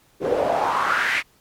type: noise with band-pass filter sweep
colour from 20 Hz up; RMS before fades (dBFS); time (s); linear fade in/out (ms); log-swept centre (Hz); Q
pink; -21; 0.2-1.23; 50; 400 to 2300; 4.9
effects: pink hiss -58 dBFS RMS until 1.4 s + MP3 96 kbps